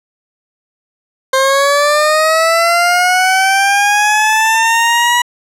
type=linear sweep; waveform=20% pulse; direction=up; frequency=525 to 972 Hz; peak=-4 dBFS; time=1.33-5.22 s; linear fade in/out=5 ms; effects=low-pass 11000 Hz 12 dB/octave